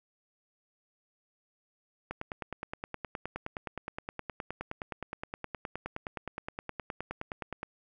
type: click train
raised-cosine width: 0.5 ms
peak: -21 dBFS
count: 54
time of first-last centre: 2.11-7.631 s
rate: 9.6 Hz
effects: none